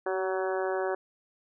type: harmonic tone with a mistuned harmonic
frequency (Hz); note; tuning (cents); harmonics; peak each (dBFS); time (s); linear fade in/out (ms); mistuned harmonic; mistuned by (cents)
187.8; F#3; +26; 2 / 3 / 4 / 5 / 6 / 7 / 8 / 9; -30 / -33 / -35 / -40 / -41 / -45 / -40 / -42; 0.06-0.95; 5; 2; +16
effects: none